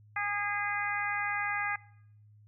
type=harmonic tone; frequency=409.7 Hz; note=G#4; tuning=24 cents flat; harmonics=2 / 3 / 4 / 5 / 6; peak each=-36 / -37 / -35 / -34 / -40 dBFS; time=0.16-1.76 s; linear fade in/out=5 ms; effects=noise-tail reverb RT60 0.7 s tail -21 dB re dry + added 105 Hz sine -55 dBFS peak until 2.47 s